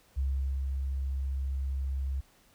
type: tone with ADSR envelope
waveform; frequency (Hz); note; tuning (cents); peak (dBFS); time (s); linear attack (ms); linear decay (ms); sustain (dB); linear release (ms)
sine; 67.4; C#2; -48; -26; 0.16-2.21; 24; 420; -3; 11
effects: pink hiss -63 dBFS RMS until 2.54 s